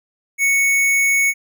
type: tone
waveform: square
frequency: 2217 Hz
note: C#7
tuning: in tune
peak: -14 dBFS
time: 0.38-1.34 s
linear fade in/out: 50 ms
effects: none